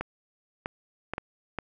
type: clicks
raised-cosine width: 0.5 ms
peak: -16 dBFS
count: 5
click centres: 0.01 / 0.659 / 1.136 / 1.181 / 1.587 s
effects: none